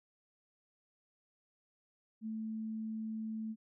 sine tone, 220 Hz, A3, in tune, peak -37 dBFS, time 2.21-3.56 s, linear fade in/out 50 ms, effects none

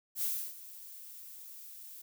violet noise with ADSR envelope, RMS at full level -32 dBFS, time 0.15-2.02 s, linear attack 75 ms, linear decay 310 ms, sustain -17 dB, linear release 7 ms, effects none

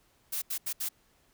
blue noise bursts at uneven times, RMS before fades -33 dBFS, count 4, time 0.32-0.42 / 0.5-0.58 / 0.66-0.73 / 0.8-0.89 s, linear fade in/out 10 ms, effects pink hiss -67 dBFS RMS until 1.33 s

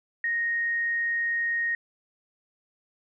sine tone, 1864.7 Hz, A#6, in tune, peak -24 dBFS, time 0.24-1.75 s, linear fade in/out 2 ms, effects none

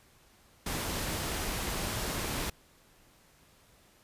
pink noise, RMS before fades -34 dBFS, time 0.66-2.5 s, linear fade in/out 5 ms, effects pink hiss -62 dBFS RMS until 4.03 s + resampled to 32000 Hz

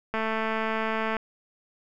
click train, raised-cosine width 0.5 ms, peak -14 dBFS, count 228, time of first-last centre 0.14-1.167 s, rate 221 Hz, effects none

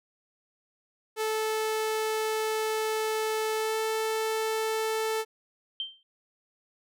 sawtooth tone with pitch glide, 436.7 to 440.5 Hz, A4 to A4, -13 to +2 cents, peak -23 dBFS, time 1.16-5.25 s, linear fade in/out 50 ms, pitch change +15 cents, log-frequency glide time 3.56-3.77 s
sine tone with exponential decay, 3136 Hz, G7, in tune, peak -27 dBFS, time 5.8-6.03 s, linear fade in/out 1 ms, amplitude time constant 48 ms
effects none

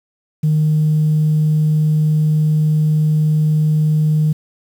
sine tone, 153.9 Hz, D#3, 19 cents flat, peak -10 dBFS, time 0.43-4.33 s, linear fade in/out 10 ms, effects tanh soft clip ceiling -8 dBFS + 7-bit

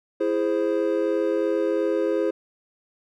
triangle chord, E augmented, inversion none, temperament equal with one note detuned, 332.5 / 415.3 / 523.3 Hz, E4 / G#4 / B#4, +15 / 0 / 0 cents, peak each -23 dBFS, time 0.2-2.31 s, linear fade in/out 10 ms, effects none

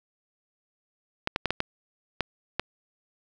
clicks, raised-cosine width 0.3 ms, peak -9 dBFS, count 7, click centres 1.274 / 1.361 / 1.457 / 1.506 / 1.604 / 2.207 / 2.596 s, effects none

